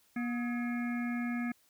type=harmonic tone with a mistuned harmonic; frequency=240 Hz; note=B3; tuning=49 cents flat; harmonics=1 / 3 / 5 / 7 / 9 / 10; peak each=-32 / -46 / -48 / -44 / -45 / -53 dBFS; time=0.16-1.52 s; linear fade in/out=5 ms; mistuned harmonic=5; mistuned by=+90 cents; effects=white hiss -68 dBFS RMS until 1.69 s